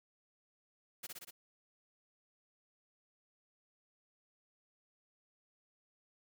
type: noise with echo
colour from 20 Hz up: white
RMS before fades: -44 dBFS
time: 1.03-1.07 s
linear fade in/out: 10 ms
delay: 60 ms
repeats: 4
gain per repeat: -2 dB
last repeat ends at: 1.31 s
effects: none

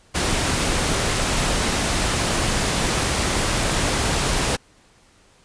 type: noise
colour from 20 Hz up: pink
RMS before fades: -21 dBFS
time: 0.14-4.57 s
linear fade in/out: 20 ms
effects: pink hiss -55 dBFS RMS until 5.44 s + resampled to 22050 Hz

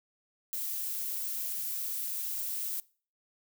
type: noise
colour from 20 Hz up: violet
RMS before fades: -35 dBFS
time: 0.53-2.8 s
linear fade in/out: 0 ms
effects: noise-tail reverb RT60 0.4 s tail -22 dB re dry

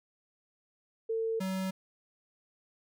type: tone pair in turn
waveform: sine / square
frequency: 450 / 189.2 Hz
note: A4 / F#3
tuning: +39 / +39 cents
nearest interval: octave + minor third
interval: 1500 cents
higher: first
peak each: -29 / -32 dBFS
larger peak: first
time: 1.09-1.4 / 1.4-1.71 s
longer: neither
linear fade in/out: 10 ms
effects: none

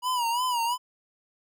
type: tone with vibrato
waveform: square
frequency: 968 Hz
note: B5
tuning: 35 cents flat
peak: -25 dBFS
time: 0.02-0.78 s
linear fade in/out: 50 ms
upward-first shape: sine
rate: 2.9 Hz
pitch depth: 90 cents each way
effects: none

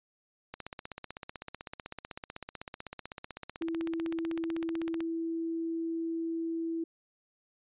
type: click train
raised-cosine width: 0.3 ms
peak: -24 dBFS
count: 72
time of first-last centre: 0.54-5.005 s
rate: 15.9 Hz
type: tone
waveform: sine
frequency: 329.6 Hz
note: E4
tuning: in tune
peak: -31 dBFS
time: 3.61-6.84 s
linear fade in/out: 5 ms
effects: resampled to 8000 Hz

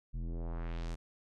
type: tone with low-pass filter sweep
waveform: square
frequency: 41.9 Hz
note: E1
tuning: 29 cents sharp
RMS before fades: -38 dBFS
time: 0.13-0.96 s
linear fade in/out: 20 ms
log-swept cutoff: 140 to 9400 Hz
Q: 1.3
effects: none

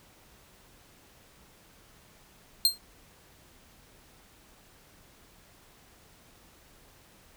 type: tone with exponential decay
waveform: sawtooth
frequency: 4186 Hz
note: C8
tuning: in tune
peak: -13 dBFS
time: 2.65-2.78 s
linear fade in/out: 1 ms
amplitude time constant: 28 ms
effects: pink hiss -58 dBFS RMS until 7.36 s

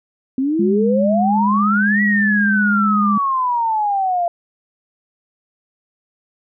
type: exponential two-way sweep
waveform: sine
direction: up then down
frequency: 256 to 1956 to 681 Hz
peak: -15 dBFS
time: 0.38-4.28 s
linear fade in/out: 2 ms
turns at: 2.02 s
type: tone with vibrato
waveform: sine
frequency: 205.9 Hz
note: G#3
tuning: 15 cents flat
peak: -15 dBFS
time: 0.59-3.18 s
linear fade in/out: 5 ms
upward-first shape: sine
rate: 16 Hz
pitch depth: 18 cents each way
effects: none

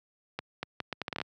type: accelerating click train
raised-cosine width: 0.3 ms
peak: -17 dBFS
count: 11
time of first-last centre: 0.39-1.215 s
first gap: 240 ms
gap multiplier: 0.72
effects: high-pass 100 Hz 12 dB/octave

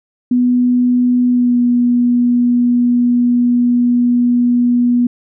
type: tone with pitch glide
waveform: sine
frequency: 246.9 to 242.9 Hz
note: B3 to B3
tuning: 0 to -29 cents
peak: -9 dBFS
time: 0.31-5.07 s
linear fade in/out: 5 ms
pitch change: -29 cents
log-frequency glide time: 1.29-1.58 s
effects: none

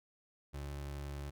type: tone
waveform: 30% pulse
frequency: 70.9 Hz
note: C#2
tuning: 40 cents sharp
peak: -38 dBFS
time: 0.53-1.31 s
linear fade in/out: 20 ms
effects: none

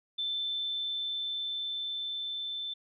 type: tone with level ramp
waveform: sine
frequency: 3536 Hz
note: A7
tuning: 8 cents sharp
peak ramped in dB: -30 to -34 dBFS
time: 0.18-2.74 s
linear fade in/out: 10 ms
effects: none

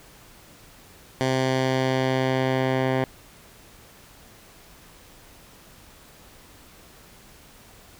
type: tone with low-pass filter sweep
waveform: 10% pulse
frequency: 130.81 Hz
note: C3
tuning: in tune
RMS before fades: -23 dBFS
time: 1.21-3.04 s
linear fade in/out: 0 ms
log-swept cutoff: 6400 to 2300 Hz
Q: 0.82
effects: pink hiss -50 dBFS RMS until 7.99 s

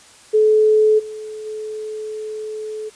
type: tone with level steps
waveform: sine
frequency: 430.8 Hz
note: A4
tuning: 37 cents flat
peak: -10 / -28 / -25 dBFS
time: 0.33-2.9 s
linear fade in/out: 20 ms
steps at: 0.98 / 1.45 s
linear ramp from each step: 20 ms
effects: white hiss -46 dBFS RMS until 2.95 s + resampled to 22050 Hz

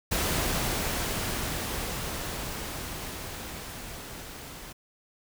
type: noise with level ramp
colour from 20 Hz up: pink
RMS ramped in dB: -27 to -43 dBFS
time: 0.11-4.73 s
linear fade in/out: 10 ms
effects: none

